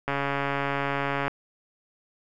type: click train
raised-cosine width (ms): 0.5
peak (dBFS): -12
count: 169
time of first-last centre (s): 0.08-1.28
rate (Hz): 140
effects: none